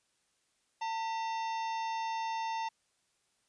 harmonic tone with a mistuned harmonic, 900 Hz, A5, 39 cents sharp, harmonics 1 / 2 / 3 / 4 / 5 / 6 / 7, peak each -33 / -47 / -46 / -50 / -55 / -52 / -56 dBFS, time 0.81-2.69 s, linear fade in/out 10 ms, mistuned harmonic 2, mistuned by +140 cents, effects white hiss -75 dBFS RMS until 3.48 s + resampled to 22050 Hz

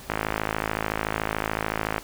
click train, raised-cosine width 0.5 ms, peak -9 dBFS, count 102, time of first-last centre 0.1-1.981 s, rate 53.7 Hz, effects pink hiss -44 dBFS RMS until 2.03 s

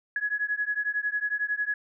sine beating tone pair, 1676 / 1687 Hz, G#6 / G#6, +15 / +27 cents, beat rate 11 Hz, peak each -29 dBFS, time 0.16-1.74 s, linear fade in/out 2 ms, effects none

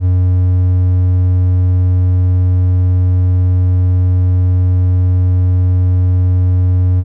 triangle tone, 90.9 Hz, F#2, 30 cents flat, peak -6 dBFS, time 0-7.04 s, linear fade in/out 50 ms, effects none

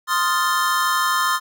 square chord, F dominant seventh, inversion second, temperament equal, 1046.5 / 1244.5 / 1396.9 / 1760 Hz, C6 / Eb6 / F6 / A6, 0 / 0 / 0 / 0 cents, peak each -22 / -23 / -26 / -26 dBFS, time 0.07-1.4 s, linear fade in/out 50 ms, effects none

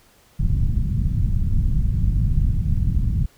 pink low-pass noise, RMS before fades -19 dBFS, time 0.39-3.26 s, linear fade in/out 10 ms, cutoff 160 Hz, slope 24 dB/octave, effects pink hiss -55 dBFS RMS until 3.37 s

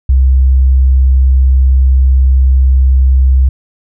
sine tone, 65.41 Hz, C2, in tune, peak -4 dBFS, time 0.09-3.49 s, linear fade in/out 5 ms, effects none

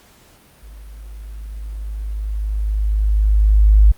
sine tone with level ramp, 52 Hz, G#1, 3 cents sharp, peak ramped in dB -35 to -5 dBFS, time 0.62-3.92 s, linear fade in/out 10 ms, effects pink hiss -50 dBFS RMS until 3.97 s + Opus 48 kbps

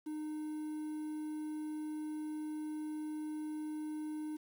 triangle tone with quantisation, 306.4 Hz, D#4, 27 cents flat, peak -36 dBFS, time 0.06-4.37 s, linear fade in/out 10 ms, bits 10, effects none

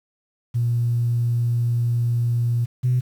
sine tone pair in turn, 118.8 / 125.11 Hz, A#2 / B2, +33 / +23 cents, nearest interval minor second, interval 90 cents, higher second, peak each -17 / -15 dBFS, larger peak second, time 0.54-2.66 / 2.83-3.01 s, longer first, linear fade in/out 20 ms, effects tanh soft clip ceiling -12 dBFS + 8-bit

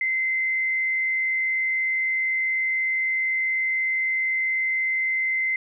sine tone with frequency modulation, 2067 Hz, C7, 22 cents flat, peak -21 dBFS, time 0.01-5.56 s, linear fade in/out 2 ms, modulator 131 Hz, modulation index 0.22, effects none

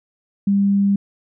sine tone, 199.3 Hz, G3, 29 cents sharp, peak -13 dBFS, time 0.47-0.96 s, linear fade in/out 5 ms, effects none

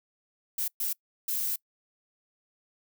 violet noise bursts at uneven times, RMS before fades -30 dBFS, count 3, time 0.58-0.68 / 0.8-0.93 / 1.28-1.56 s, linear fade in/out 5 ms, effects noise-tail reverb RT60 0.1 s tail -25 dB re dry

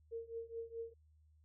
sine tone with tremolo, 459 Hz, A#4, 27 cents flat, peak -39 dBFS, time 0.11-0.94 s, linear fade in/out 20 ms, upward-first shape triangle, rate 4.7 Hz, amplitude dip 95%, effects added 77 Hz sine -65 dBFS peak until 1.44 s

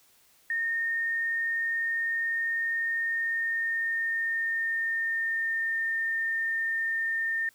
sine tone with pitch glide, 1834 to 1815 Hz, A#6 to A#6, -29 to -47 cents, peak -26 dBFS, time 0.5-7.49 s, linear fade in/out 2 ms, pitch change -18 cents, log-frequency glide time 2.96-5.83 s, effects white hiss -62 dBFS RMS until 7.54 s

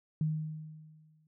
sine tone with exponential decay, 155.56 Hz, D#3, in tune, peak -26 dBFS, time 0.21-1.27 s, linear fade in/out 2 ms, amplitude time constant 230 ms, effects none

